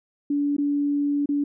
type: tone with dropouts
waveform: sine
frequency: 287.5 Hz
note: D4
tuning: 37 cents flat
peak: -20 dBFS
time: 0.3-1.44 s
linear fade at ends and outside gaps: 5 ms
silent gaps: 0.567-0.582 / 1.259-1.289 s
effects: none